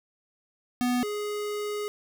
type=tone pair in turn; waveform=square; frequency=246.9 / 416.7 Hz; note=B3 / G#4; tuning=0 / +6 cents; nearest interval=major sixth; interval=906 cents; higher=second; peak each=-24 / -30 dBFS; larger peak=first; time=0.81-1.03 / 1.03-1.88 s; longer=second; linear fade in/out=0 ms; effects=none